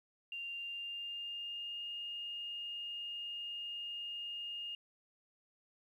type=tone with pitch glide; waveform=sine; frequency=2786 to 2836 Hz; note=F7 to F7; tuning=-5 to +26 cents; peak=-40 dBFS; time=0.32-4.75 s; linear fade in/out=2 ms; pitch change=+31 cents; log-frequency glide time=0.5-1.85 s; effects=12-bit